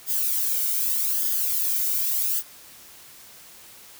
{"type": "noise with flanger", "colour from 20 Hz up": "violet", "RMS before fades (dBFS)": -24, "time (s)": [0.06, 2.43], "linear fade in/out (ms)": 50, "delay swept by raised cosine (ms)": [0.6, 1.36], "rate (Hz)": 0.83, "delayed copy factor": 0.65, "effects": ["white hiss -47 dBFS RMS until 3.99 s"]}